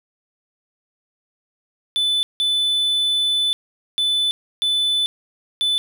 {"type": "tone bursts at uneven times", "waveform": "triangle", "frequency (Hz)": 3500, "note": "A7", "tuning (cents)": -10, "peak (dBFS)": -15, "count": 5, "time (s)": [[1.96, 2.23], [2.4, 3.53], [3.98, 4.31], [4.62, 5.06], [5.61, 5.78]], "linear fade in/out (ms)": 0, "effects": []}